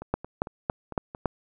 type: two click trains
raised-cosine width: 1 ms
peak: -23 / -10 dBFS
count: 6 / 5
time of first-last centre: 0.02-1.149 / 0.14-1.257 s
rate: 4.43 / 3.58 Hz
effects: none